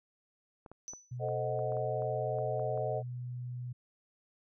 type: clicks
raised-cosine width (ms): 1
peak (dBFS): -35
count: 11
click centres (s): 0.662 / 0.716 / 0.935 / 1.287 / 1.591 / 1.721 / 1.769 / 2.021 / 2.386 / 2.596 / 2.776
type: tone with exponential decay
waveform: sine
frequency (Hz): 5980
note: F#8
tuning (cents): +17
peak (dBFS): -38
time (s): 0.88-1.17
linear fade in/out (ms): 0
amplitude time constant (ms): 61
type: tone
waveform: sine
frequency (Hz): 123.47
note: B2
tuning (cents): 0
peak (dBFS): -37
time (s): 1.11-3.73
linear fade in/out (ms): 10
type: chord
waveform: sine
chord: A diminished seventh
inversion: none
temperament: equal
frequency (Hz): 440 / 523.3 / 622.3 / 740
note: A4 / C5 / Eb5 / Gb5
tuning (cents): 0 / 0 / 0 / 0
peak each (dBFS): -38 / -39 / -35 / -39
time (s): 1.19-3.03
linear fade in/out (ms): 50
effects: none